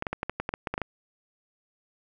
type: clicks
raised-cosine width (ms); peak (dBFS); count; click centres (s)
0.5; -14; 12; 0.024 / 0.068 / 0.13 / 0.231 / 0.296 / 0.4 / 0.491 / 0.539 / 0.672 / 0.74 / 0.779 / 0.817
effects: none